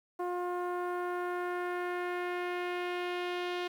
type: tone with low-pass filter sweep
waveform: sawtooth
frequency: 355.8 Hz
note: F4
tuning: 32 cents sharp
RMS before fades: -35 dBFS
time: 0.19-3.68 s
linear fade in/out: 10 ms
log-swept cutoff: 1000 to 3400 Hz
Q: 1.7
effects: 10-bit

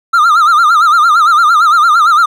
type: tone with vibrato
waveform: triangle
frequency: 1290 Hz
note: E6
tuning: 38 cents flat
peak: -3 dBFS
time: 0.13-2.26 s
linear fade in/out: 10 ms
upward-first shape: sine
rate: 8.8 Hz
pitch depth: 140 cents each way
effects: none

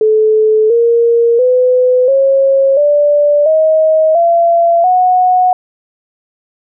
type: tone with pitch steps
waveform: sine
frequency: 433.5 / 467.3 / 503.7 / 543 / 585.4 / 631 / 680.2 / 733.3 Hz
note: A4 / A#4 / B4 / C#5 / D5 / D#5 / F5 / F#5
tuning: -26 / +4 / +34 / -36 / -6 / +24 / -46 / -16 cents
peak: -6 dBFS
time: 0.01-5.53 s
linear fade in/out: 2 ms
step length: 690 ms
effects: none

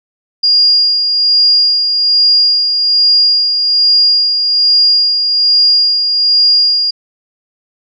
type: tone with tremolo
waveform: sine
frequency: 4833 Hz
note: D8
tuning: 49 cents sharp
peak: -5 dBFS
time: 0.43-6.91 s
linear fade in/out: 10 ms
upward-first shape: sine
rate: 1.2 Hz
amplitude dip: 45%
effects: none

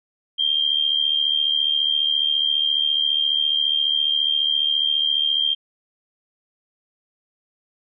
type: tone with amplitude modulation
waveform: sine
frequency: 3189 Hz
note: G7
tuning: 29 cents sharp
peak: -14 dBFS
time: 0.38-5.55 s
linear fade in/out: 20 ms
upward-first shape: sine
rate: 74.6 Hz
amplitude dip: 75%
effects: none

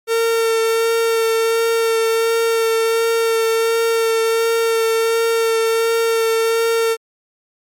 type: tone with vibrato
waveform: 45% pulse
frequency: 454.6 Hz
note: A#4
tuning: 43 cents flat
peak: -14 dBFS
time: 0.07-6.97 s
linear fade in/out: 50 ms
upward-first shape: sine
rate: 1.4 Hz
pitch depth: 13 cents each way
effects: MP3 64 kbps

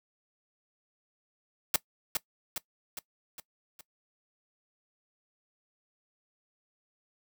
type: noise with echo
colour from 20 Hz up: white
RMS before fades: -24 dBFS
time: 1.74-1.76 s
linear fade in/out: 2 ms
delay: 410 ms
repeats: 5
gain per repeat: -5 dB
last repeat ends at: 3.81 s
effects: noise-tail reverb RT60 0.1 s tail -20 dB re dry

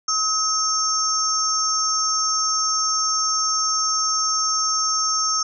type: tone cluster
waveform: sine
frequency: 1280 / 5470 / 6310 Hz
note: D#6 / F8 / G8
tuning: +49 / -37 / +10 cents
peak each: -23 dBFS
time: 0.08-5.43 s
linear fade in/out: 5 ms
effects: none

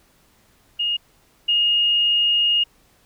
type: tone pair in turn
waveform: sine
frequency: 2853 / 2853 Hz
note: F7 / F7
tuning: +36 / +36 cents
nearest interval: unison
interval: 0 cents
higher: neither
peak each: -19 / -15 dBFS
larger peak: second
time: 0.79-0.97 / 1.48-2.64 s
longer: second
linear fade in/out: 10 ms
effects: pink hiss -58 dBFS RMS until 3.05 s

